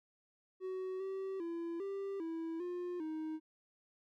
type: tone with pitch steps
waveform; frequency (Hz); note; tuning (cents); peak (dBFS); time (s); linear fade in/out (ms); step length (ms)
triangle; 374.3 / 384.5 / 336.9 / 393.8 / 327.7 / 355 / 314; F#4 / G4 / E4 / G4 / E4 / F4 / D#4; +20 / -33 / +38 / +8 / -10 / +28 / +16; -36; 0.6-3.4; 50; 400
effects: none